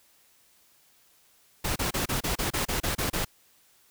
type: noise bursts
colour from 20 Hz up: pink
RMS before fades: -28 dBFS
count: 11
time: 1.64-3.25 s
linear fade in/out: 10 ms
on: 120 ms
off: 29 ms
effects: white hiss -62 dBFS RMS until 3.9 s